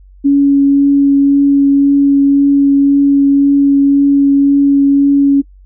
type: tone with vibrato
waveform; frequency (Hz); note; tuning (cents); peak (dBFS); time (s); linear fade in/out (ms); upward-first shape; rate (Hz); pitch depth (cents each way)
sine; 280; C#4; +18; -5; 0.24-5.42; 20; triangle; 1.9; 10
effects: noise-tail reverb RT60 0.1 s tail -22 dB re dry + added 47 Hz sine -37 dBFS peak until 5.65 s